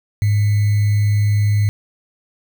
sine tone with sample-and-hold, 103.83 Hz, G#2, in tune, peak -12 dBFS, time 0.22-1.69 s, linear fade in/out 0 ms, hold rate 2100 Hz, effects none

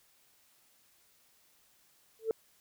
sine tone with exponential growth, 445.8 Hz, A4, 23 cents sharp, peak -22 dBFS, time 2.19-2.31 s, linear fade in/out 1 ms, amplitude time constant 25 ms, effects tanh soft clip ceiling -21 dBFS + white hiss -67 dBFS RMS until 2.6 s

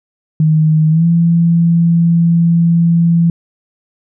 sine tone with pitch glide, 156.3 to 168.49 Hz, D#3 to E3, +8 to +38 cents, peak -7 dBFS, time 0.4-3.3 s, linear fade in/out 2 ms, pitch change +130 cents, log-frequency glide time 0.9-1.05 s, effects none

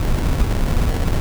brown noise with sample-and-hold, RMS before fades -17 dBFS, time 0-1.2 s, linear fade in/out 2 ms, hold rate 1225 Hz, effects none

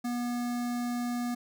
square tone with notch filter, 242 Hz, B3, 35 cents flat, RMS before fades -32 dBFS, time 0.04-1.35 s, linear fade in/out 10 ms, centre 2900 Hz, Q 1.6, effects none

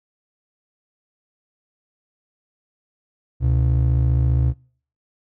triangle ring-modulated tone, 98 Hz, G2, in tune, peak -10 dBFS, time 3.4-4.54 s, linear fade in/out 50 ms, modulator 27.5 Hz, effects noise-tail reverb RT60 0.5 s tail -25 dB re dry

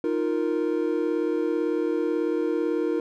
triangle chord, Eb suspended second, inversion none, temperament equal, 311.1 / 349.2 / 466.2 Hz, Eb4 / F4 / Bb4, 0 / 0 / 0 cents, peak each -25 dBFS, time 0.04-3 s, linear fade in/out 2 ms, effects none

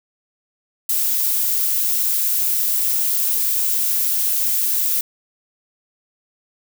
violet noise, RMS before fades -19 dBFS, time 0.89-5.01 s, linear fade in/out 5 ms, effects none

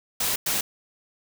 white noise bursts at uneven times, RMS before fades -25 dBFS, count 2, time 0.2-0.36 / 0.46-0.61 s, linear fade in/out 5 ms, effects none

